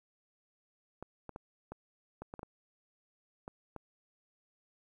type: clicks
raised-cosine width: 1 ms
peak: -29 dBFS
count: 10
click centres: 1.026 / 1.293 / 1.361 / 1.72 / 2.22 / 2.339 / 2.393 / 2.431 / 3.479 / 3.763 s
effects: 11-bit